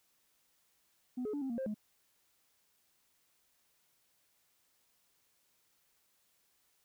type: tone with pitch steps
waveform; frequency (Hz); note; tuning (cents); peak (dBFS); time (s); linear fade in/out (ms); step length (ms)
sine; 250.1 / 424.3 / 289 / 266.3 / 234 / 529 / 211.4; B3 / G#4 / D4 / C4 / A#3 / C5 / G#3; +22 / +37 / -28 / +31 / +7 / +19 / +31; -33; 1.17-1.744; 10; 82
effects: tanh soft clip ceiling -33 dBFS + white hiss -74 dBFS RMS until 6.84 s